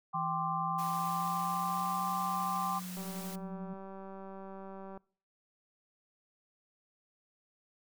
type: chord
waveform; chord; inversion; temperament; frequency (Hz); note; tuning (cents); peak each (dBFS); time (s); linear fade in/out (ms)
sine; G suspended fourth; none; just; 784 / 1045.3 / 1176; G5 / C6 / D6; 0 / -2 / +2; -36; 0.13-2.8; 20
type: tone with pitch glide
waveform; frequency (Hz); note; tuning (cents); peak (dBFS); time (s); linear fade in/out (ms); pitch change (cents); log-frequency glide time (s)
sine; 164.81 to 181.81; E3 to F#3; 0 to -30; -39; 0.14-3.74; 10; +170; 0.45-2.03
type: noise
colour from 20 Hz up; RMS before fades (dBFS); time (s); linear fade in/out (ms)
white; -47; 0.78-3.36; 10
type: click train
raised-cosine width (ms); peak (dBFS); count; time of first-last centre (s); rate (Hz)
1; -34; 388; 2.97-4.975; 193
effects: noise-tail reverb RT60 0.5 s tail -24 dB re dry